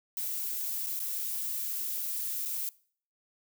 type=noise with dropouts; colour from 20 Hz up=violet; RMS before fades=-34 dBFS; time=0.17-2.69 s; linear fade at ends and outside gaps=1 ms; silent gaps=0.864-0.869 / 0.993-1 / 2.452-2.457 s; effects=noise-tail reverb RT60 0.5 s tail -22 dB re dry